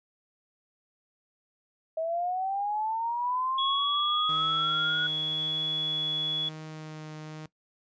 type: linear sweep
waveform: sine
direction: up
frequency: 636 to 1461 Hz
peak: -27 dBFS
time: 1.97-5.07 s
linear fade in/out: 5 ms
type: tone with pitch glide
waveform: sine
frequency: 3350 to 3385 Hz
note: G#7 to G#7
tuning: +14 to +32 cents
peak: -27 dBFS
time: 3.58-6.49 s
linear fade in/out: 5 ms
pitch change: +18 cents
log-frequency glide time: 4.73-5.73 s
type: tone with vibrato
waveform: sawtooth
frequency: 155.56 Hz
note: D#3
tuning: in tune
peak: -35 dBFS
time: 4.29-7.46 s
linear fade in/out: 2 ms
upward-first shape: triangle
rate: 0.96 Hz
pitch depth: 13 cents each way
effects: noise-tail reverb RT60 0.1 s tail -19 dB re dry + resampled to 16000 Hz